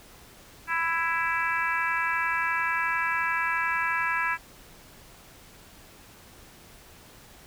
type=harmonic tone; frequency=331.4 Hz; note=E4; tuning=9 cents sharp; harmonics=3 / 4 / 5 / 6 / 7 / 8; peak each=-30 / -32 / -28 / -35 / -33 / -36 dBFS; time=0.67-4.38 s; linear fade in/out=50 ms; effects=pink hiss -51 dBFS RMS until 7.46 s